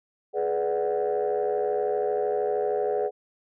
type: chord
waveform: sine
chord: G# half-diminished seventh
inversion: none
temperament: equal with one note detuned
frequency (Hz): 421.1 / 493.9 / 587.3 / 740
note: G#4 / B4 / D5 / F#5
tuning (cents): +24 / 0 / 0 / 0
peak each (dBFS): -25 / -28 / -30 / -30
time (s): 0.33-3.11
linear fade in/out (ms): 50
effects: tanh soft clip ceiling -17 dBFS